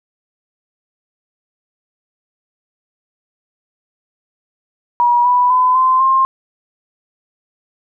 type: tone with pitch steps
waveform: sine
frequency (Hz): 962 / 985.6 / 1009.8 / 1034.6 / 1060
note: B5 / B5 / B5 / C6 / C6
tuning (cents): -46 / -4 / +38 / -20 / +22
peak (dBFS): -9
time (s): 5-6.25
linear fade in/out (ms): 0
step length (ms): 250
effects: none

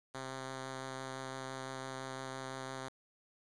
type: tone with vibrato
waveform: 5% pulse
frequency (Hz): 132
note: C3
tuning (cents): +16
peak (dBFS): -30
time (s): 0.14-2.89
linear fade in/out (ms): 10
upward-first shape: sine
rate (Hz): 5.9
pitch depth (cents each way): 9
effects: resampled to 22050 Hz + 10-bit

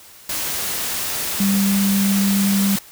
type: tone in noise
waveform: sine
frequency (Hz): 197.7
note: G3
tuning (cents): +15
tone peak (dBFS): -15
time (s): 1.4-2.76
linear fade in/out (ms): 5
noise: white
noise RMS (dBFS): -24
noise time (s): 0.29-2.79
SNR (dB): +6
effects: white hiss -44 dBFS RMS until 2.91 s

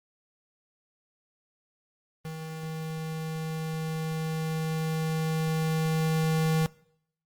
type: tone with level ramp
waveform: square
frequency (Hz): 159.2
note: D#3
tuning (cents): +40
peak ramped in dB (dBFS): -35 to -23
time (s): 2.25-6.66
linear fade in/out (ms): 0
effects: noise-tail reverb RT60 0.7 s tail -23 dB re dry + Opus 24 kbps

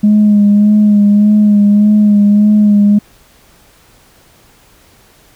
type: tone with vibrato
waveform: sine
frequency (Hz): 207.7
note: G#3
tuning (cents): 0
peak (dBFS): -3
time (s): 0.03-2.99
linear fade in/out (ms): 10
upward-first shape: sine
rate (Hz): 1.7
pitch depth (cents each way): 28
effects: tanh soft clip ceiling -1 dBFS + pink hiss -46 dBFS RMS until 5.35 s

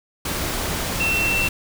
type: tone in noise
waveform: sine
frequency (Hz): 2699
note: E7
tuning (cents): +40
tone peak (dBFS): -19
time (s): 1-1.48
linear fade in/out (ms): 5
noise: pink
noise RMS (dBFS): -25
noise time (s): 0.25-1.49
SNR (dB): +3
effects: none

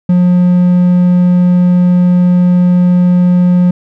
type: tone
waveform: triangle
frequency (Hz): 178.6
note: F3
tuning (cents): +39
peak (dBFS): -3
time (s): 0.09-3.71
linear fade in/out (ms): 5
effects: none

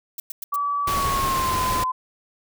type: noise bursts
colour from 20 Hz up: violet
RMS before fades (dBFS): -32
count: 4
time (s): 0.18-0.56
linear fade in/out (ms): 2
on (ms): 20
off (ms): 100
type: tone with pitch glide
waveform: sine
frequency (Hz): 1148 to 1022.8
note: D6 to C6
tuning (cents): -40 to -40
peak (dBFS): -21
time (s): 0.52-1.92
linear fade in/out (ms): 10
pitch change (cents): -200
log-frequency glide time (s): 0.86-1.6
type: noise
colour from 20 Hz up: pink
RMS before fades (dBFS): -27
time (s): 0.87-1.84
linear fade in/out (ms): 5
effects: none

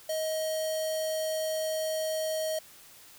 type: tone with notch filter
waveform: square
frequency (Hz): 631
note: D#5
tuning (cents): +24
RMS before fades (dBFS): -31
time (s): 0.09-2.59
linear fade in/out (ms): 5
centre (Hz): 1500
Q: 0.56
effects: white hiss -53 dBFS RMS until 3.18 s

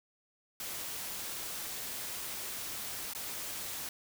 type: noise with dropouts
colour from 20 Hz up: white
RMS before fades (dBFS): -40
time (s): 0.6-3.89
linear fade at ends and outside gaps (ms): 2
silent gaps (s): 3.135-3.149
effects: none

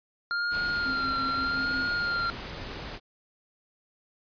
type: tone with vibrato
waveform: square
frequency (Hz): 1396.9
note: F6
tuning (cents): 0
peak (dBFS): -27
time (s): 0.31-2.3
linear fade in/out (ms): 0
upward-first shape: sine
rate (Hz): 0.82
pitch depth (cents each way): 35
type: noise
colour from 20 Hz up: pink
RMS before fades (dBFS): -38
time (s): 0.5-3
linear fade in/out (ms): 50
type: tone with tremolo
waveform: sine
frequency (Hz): 262.9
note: C4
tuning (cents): +8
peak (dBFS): -34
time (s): 0.85-1.88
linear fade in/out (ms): 10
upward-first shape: sine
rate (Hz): 5.7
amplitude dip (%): 65
effects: resampled to 11025 Hz

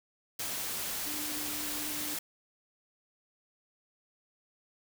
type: tone in noise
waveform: sine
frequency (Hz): 298.3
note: D4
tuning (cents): +27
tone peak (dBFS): -43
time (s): 1.06-2.15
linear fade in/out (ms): 5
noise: white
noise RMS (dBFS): -36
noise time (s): 0.39-2.19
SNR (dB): -10
effects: none

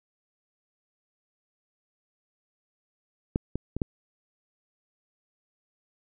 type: clicks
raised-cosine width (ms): 3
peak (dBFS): -11 / -16 / -18 / -12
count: 4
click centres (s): 3.359 / 3.556 / 3.766 / 3.818
effects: none

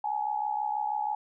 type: tone with amplitude modulation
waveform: sine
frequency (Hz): 842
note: G#5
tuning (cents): +24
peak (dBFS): -24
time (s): 0.04-1.15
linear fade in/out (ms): 5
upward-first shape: sine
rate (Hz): 66.2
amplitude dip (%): 75
effects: none

